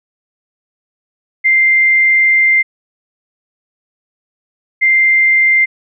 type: tone pair in turn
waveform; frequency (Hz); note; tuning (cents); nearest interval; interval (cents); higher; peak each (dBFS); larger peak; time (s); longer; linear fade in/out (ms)
sine; 2093 / 2093; C7 / C7; 0 / 0; unison; 0; neither; -7; neither; 1.44-2.63 / 4.81-5.66; first; 20
effects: none